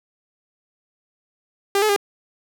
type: tone with pitch steps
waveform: sawtooth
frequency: 398.6 / 428.7 / 404.1 Hz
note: G4 / A4 / G#4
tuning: +29 / -45 / -47 cents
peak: -12 dBFS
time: 1.75-1.963 s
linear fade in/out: 2 ms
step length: 71 ms
effects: none